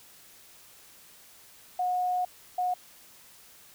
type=tone bursts at uneven times; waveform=sine; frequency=726 Hz; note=F#5; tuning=33 cents flat; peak=-25 dBFS; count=2; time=1.79-2.25 / 2.58-2.74 s; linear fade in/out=5 ms; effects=white hiss -54 dBFS RMS until 3.74 s